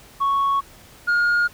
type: tone pair in turn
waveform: sine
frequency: 1108.7 / 1424.8 Hz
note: C#6 / F6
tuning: 0 / +34 cents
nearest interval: major third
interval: 434 cents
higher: second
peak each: -15 / -13 dBFS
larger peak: second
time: 0.2-0.61 / 1.07-1.48 s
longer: neither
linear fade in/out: 20 ms
effects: tanh soft clip ceiling -15 dBFS + pink hiss -47 dBFS RMS until 1.53 s